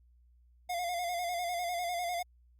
square tone with vibrato, 703 Hz, F5, 11 cents sharp, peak -33 dBFS, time 0.69-2.23 s, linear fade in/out 10 ms, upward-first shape square, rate 10 Hz, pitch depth 42 cents each way, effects added 60 Hz sine -60 dBFS peak until 2.59 s + Opus 48 kbps

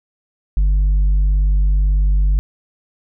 sine tone with tanh clipping, 49.06 Hz, G1, 2 cents sharp, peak -12 dBFS, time 0.57-2.39 s, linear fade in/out 0 ms, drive 3 dB, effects none

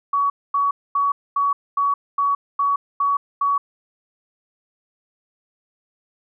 sine tone bursts, 1128 Hz, C#6, 30 cents sharp, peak -16 dBFS, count 9, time 0.13-3.58 s, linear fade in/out 5 ms, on 170 ms, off 240 ms, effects none

